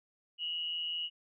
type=tone with amplitude modulation; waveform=sine; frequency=2900 Hz; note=F#7; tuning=35 cents flat; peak=-31 dBFS; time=0.38-1.1 s; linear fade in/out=50 ms; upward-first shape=sine; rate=165 Hz; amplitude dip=55%; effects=none